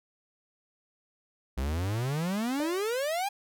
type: exponential sweep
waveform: 45% pulse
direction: up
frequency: 62.1 to 830.6 Hz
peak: -28 dBFS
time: 1.57-3.29 s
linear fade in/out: 10 ms
type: tone with exponential decay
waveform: triangle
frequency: 587.3 Hz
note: D5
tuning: in tune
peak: -29 dBFS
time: 2.6-2.97 s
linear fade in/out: 0 ms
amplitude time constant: 80 ms
effects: none